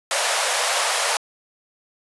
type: high-pass noise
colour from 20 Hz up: pink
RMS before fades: -21 dBFS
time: 0.11-1.17 s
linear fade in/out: 2 ms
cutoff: 520 Hz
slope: 48 dB/octave
effects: resampled to 24000 Hz